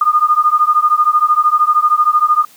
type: beating tone pair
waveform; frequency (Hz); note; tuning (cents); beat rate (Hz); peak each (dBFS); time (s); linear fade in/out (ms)
sine; 1214 / 1227; D#6 / D#6; -43 / -25; 13; -12; 0.01-2.45; 5
effects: white hiss -45 dBFS RMS until 2.56 s + high-pass 100 Hz 12 dB/octave